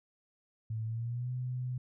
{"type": "tone with pitch glide", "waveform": "sine", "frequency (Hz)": [110.9, 125.93], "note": ["A2", "B2"], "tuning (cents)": [14, 34], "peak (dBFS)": -33, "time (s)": [0.7, 1.78], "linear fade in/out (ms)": 5, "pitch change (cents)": 220, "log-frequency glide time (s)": [0.85, 1.31], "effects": []}